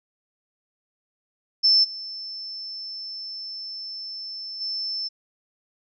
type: tone with level steps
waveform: sine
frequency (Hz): 5300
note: E8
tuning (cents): +9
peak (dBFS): -14 / -32 / -26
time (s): 1.63-5.09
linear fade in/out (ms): 20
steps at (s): 1.83 / 4.6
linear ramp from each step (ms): 20
effects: none